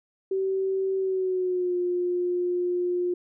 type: tone with pitch glide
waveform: sine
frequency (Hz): 383.5 to 355.8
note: G4 to F4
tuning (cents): -38 to +32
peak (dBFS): -23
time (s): 0.31-3.14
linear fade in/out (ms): 5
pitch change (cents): -130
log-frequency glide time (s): 0.97-1.76
effects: none